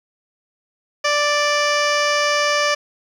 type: tone with low-pass filter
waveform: 15% pulse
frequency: 587.3 Hz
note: D5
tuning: in tune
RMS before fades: -18 dBFS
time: 1.04-2.75 s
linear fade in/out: 10 ms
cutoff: 4900 Hz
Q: 2.3
effects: 8-bit

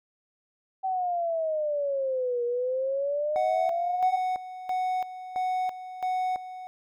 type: exponential two-way sweep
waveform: sine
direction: down then up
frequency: 768 to 475.4 to 768 Hz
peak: -25 dBFS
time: 0.83-4.18 s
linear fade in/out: 20 ms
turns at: 2.44 s
type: tone with tremolo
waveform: triangle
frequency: 740 Hz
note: F#5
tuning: in tune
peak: -23 dBFS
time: 3.36-6.67 s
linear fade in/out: 0 ms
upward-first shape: square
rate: 1.5 Hz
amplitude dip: 75%
effects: none

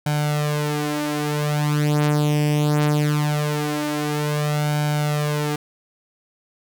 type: tone with flanger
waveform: sawtooth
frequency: 148.9 Hz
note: D3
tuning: 24 cents sharp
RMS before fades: -21 dBFS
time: 0.06-5.56 s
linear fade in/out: 5 ms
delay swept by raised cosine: 1.3 to 7.1 ms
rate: 0.21 Hz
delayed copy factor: +0.75
effects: none

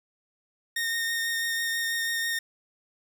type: tone with vibrato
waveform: sawtooth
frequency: 1841 Hz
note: A#6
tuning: 22 cents flat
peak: -23 dBFS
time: 0.76-2.39 s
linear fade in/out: 5 ms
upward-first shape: triangle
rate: 6.1 Hz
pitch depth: 14 cents each way
effects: none

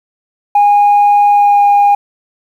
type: tone with pitch glide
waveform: sine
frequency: 820 to 813.4 Hz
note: G#5 to G#5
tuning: -22 to -36 cents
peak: -3 dBFS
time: 0.55-1.95 s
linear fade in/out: 5 ms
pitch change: -14 cents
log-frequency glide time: 1.3-1.64 s
effects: tanh soft clip ceiling -3 dBFS + 7-bit

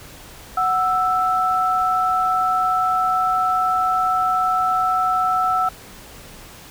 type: tone pair together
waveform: sine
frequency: 740 / 1321.2 Hz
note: F#5 / E6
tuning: 0 / +4 cents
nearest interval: minor seventh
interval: 1004 cents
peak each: -20 / -18 dBFS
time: 0.57-5.69 s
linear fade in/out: 5 ms
effects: pink hiss -41 dBFS RMS until 6.7 s

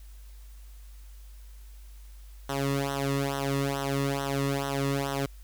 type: tone with flanger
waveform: sawtooth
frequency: 138.59 Hz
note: C#3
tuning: in tune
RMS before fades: -29 dBFS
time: 2.49-5.26 s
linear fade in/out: 5 ms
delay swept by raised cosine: 0.42 to 1.32 ms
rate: 2.3 Hz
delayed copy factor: -0.9
effects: added 50 Hz sine -44 dBFS peak until 5.43 s + white hiss -60 dBFS RMS until 5.43 s

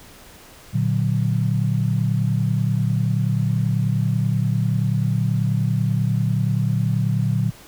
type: chord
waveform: sine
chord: Bb augmented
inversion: none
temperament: equal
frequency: 116.54 / 146.83 / 185 Hz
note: Bb2 / D3 / F#3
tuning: 0 / 0 / 0 cents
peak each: -20 / -22 / -24 dBFS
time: 0.73-7.51 s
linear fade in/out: 20 ms
effects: pink hiss -45 dBFS RMS until 7.67 s

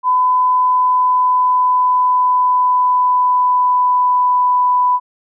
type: tone with pitch glide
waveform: sine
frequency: 1006 to 993.9 Hz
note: B5 to B5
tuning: +32 to +11 cents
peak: -10 dBFS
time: 0.03-5 s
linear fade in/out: 50 ms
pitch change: -21 cents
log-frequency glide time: 0.36-4.58 s
effects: none

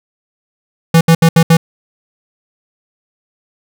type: tone bursts at uneven times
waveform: square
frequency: 164.81 Hz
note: E3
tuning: in tune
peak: -5 dBFS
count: 5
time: 0.94-1.01 / 1.08-1.15 / 1.22-1.29 / 1.36-1.43 / 1.5-1.57 s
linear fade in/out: 5 ms
effects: none

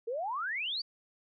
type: exponential sweep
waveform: sine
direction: up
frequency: 437.7 to 4760 Hz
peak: -32 dBFS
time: 0.07-0.82 s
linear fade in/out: 10 ms
effects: none

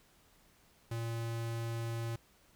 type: tone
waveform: square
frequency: 115.4 Hz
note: A#2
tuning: 17 cents flat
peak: -36 dBFS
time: 0.91-2.16 s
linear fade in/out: 5 ms
effects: pink hiss -66 dBFS RMS until 2.55 s

